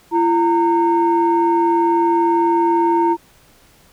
sine tone pair together, 339.1 / 919 Hz, E4 / A#5, +49 / -25 cents, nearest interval octave + perfect fourth, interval 1726 cents, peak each -14 dBFS, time 0.11-3.17 s, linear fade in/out 50 ms, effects tanh soft clip ceiling -7 dBFS + pink hiss -51 dBFS RMS until 3.92 s

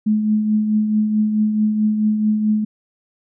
sine tone with tremolo, 213.7 Hz, G#3, 50 cents sharp, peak -12 dBFS, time 0.06-2.65 s, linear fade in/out 10 ms, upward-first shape triangle, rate 4.6 Hz, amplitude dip 50%, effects none

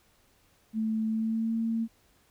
sine tone with pitch glide, 220 to 226.7 Hz, A3 to A#3, 0 to -48 cents, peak -26 dBFS, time 0.73-1.88 s, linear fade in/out 50 ms, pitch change +52 cents, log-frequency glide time 1.07-1.56 s, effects pink hiss -65 dBFS RMS until 2.3 s

